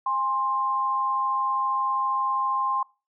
sine tone pair together, 820 / 1052.5 Hz, G#5 / C6, -22 / +10 cents, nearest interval major third, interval 432 cents, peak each -30 / -23 dBFS, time 0.06-2.83 s, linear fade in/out 5 ms, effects noise-tail reverb RT60 0.3 s tail -23 dB re dry

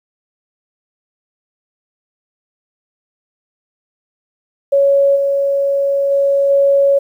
sine tone with level steps, 557 Hz, C#5, 8 cents sharp, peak -8 / -12 / -10 / -8 dBFS, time 4.72-6.99 s, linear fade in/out 10 ms, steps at 5.15 / 6.1 / 6.49 s, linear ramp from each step 20 ms, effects 8-bit

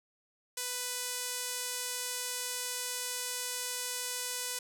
sawtooth tone with band-pass filter, 496.1 Hz, B4, 8 cents sharp, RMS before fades -37 dBFS, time 0.57-4.59 s, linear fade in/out 5 ms, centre 8900 Hz, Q 0.99, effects none

